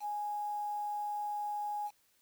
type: tone with quantisation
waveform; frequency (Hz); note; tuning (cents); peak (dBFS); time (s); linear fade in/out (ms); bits
sine; 830.6; G#5; 0; -34; 0-1.91; 50; 9
effects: white hiss -71 dBFS RMS until 2.21 s